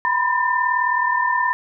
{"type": "tone cluster", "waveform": "sine", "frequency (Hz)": [974, 1013, 1794], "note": ["B5", "B5", "A6"], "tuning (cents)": [-24, 44, 33], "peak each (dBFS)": -21, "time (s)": [0.05, 1.53], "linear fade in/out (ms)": 0, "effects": []}